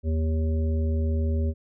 harmonic tone, 79.4 Hz, D#2, 36 cents sharp, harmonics 1 / 3 / 5 / 7, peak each -22 / -32 / -36 / -39 dBFS, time 0.03-1.54 s, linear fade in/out 50 ms, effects none

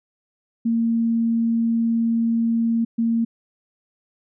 sine tone bursts at uneven times, 229.7 Hz, A#3, 25 cents flat, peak -17 dBFS, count 2, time 0.65-2.85 / 2.98-3.25 s, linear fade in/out 10 ms, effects none

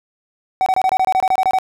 triangle tone bursts, 755 Hz, F#5, 35 cents sharp, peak -10 dBFS, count 13, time 0.61-1.586 s, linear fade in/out 0 ms, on 52 ms, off 25 ms, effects none

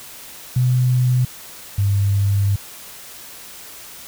sine tone pair in turn, 125.9 / 99.93 Hz, B2 / G2, +34 / +34 cents, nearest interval major third, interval 400 cents, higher first, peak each -13 / -14 dBFS, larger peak first, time 0.56-1.25 / 1.78-2.56 s, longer second, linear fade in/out 5 ms, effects white hiss -38 dBFS RMS until 4.07 s

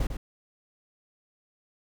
brown noise with echo, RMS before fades -26 dBFS, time 0-0.07 s, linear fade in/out 5 ms, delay 100 ms, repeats 1, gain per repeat -7 dB, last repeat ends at 0.17 s, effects none

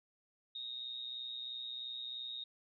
sine tone with amplitude modulation, 3729 Hz, A#7, in tune, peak -38 dBFS, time 0.55-2.44 s, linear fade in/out 5 ms, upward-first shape sine, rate 123 Hz, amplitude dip 65%, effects none

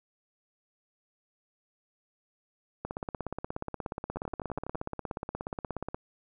two click trains, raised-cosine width 1 ms, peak -20 / -23 dBFS, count 53 / 8, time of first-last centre 2.85-5.945 / 4.17-4.749 s, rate 16.8 / 12.1 Hz, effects none

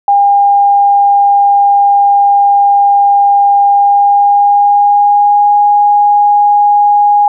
sine tone with pitch glide, 806 to 822.9 Hz, G5 to G#5, +48 to -16 cents, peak -4 dBFS, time 0.08-7.28 s, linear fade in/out 2 ms, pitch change +36 cents, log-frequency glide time 3.66-5.55 s, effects none

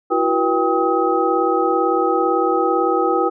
sine tone cluster, 333.6 / 371.5 / 483 / 792 / 1268 Hz, E4 / F#4 / B4 / G5 / D#6, +21 / +7 / -39 / +18 / +32 cents, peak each -21 dBFS, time 0.1-3.3 s, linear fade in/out 20 ms, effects none

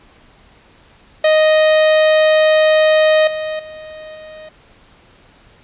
45% pulse tone with level steps, 622.3 Hz, D#5, in tune, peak -9 / -20 / -31 / -33 dBFS, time 1.24-4.49 s, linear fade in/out 5 ms, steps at 3.27 / 3.59 / 4.15 s, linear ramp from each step 5 ms, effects pink hiss -48 dBFS RMS until 5.63 s + resampled to 8000 Hz

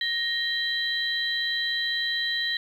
sine tone cluster, 1868 / 3181 / 3965 Hz, A#6 / G7 / B7, +3 / +25 / +6 cents, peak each -28 / -32 / -28 dBFS, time 0.01-2.57 s, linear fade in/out 2 ms, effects 9-bit

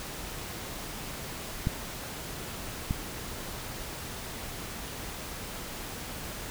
clicks, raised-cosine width 5 ms, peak -14 / -15 dBFS, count 2, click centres 1.671 / 2.909 s, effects pink hiss -39 dBFS RMS until 6.5 s

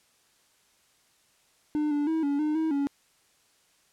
triangle tone with pitch steps, 300.6 / 291.4 / 321.3 / 284.1 / 304 / 319 / 281.6 Hz, D4 / D4 / E4 / C#4 / D#4 / D#4 / C#4, +40 / -13 / -44 / +43 / -40 / +43 / +27 cents, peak -22 dBFS, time 1.75-2.87 s, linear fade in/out 0 ms, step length 160 ms, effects white hiss -65 dBFS RMS until 3.92 s + low-pass 10000 Hz 12 dB/octave

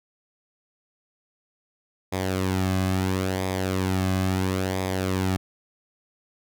sawtooth tone with flanger, 94 Hz, F#2, 28 cents sharp, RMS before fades -25 dBFS, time 2.12-5.37 s, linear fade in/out 10 ms, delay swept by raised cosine 0.69 to 2.19 ms, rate 0.74 Hz, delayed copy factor -0.6, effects none

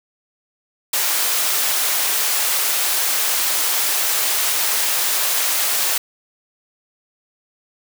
white high-pass noise, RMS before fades -19 dBFS, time 0.93-5.98 s, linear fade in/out 5 ms, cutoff 540 Hz, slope 12 dB/octave, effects none

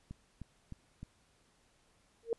click train, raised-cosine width 5 ms, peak -32 dBFS, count 4, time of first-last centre 0.11-1.03 s, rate 3.26 Hz
sine tone with exponential growth, 460.1 Hz, A#4, 23 cents flat, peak -25 dBFS, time 2.23-2.33 s, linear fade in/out 1 ms, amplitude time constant 20 ms
effects pink hiss -70 dBFS RMS until 2.38 s + resampled to 24000 Hz

